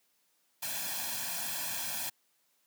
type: noise with comb filter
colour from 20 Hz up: white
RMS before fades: -36 dBFS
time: 0.62-2.1 s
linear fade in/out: 10 ms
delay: 1.2 ms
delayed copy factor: +0.8
effects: white hiss -73 dBFS RMS until 2.66 s + high-pass 150 Hz 12 dB/octave